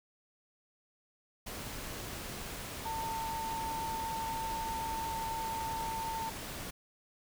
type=tone in noise; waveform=sine; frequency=899 Hz; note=A5; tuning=37 cents sharp; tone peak=-35 dBFS; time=2.85-6.3 s; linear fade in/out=10 ms; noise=pink; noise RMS=-42 dBFS; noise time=1.46-6.71 s; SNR=+4 dB; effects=none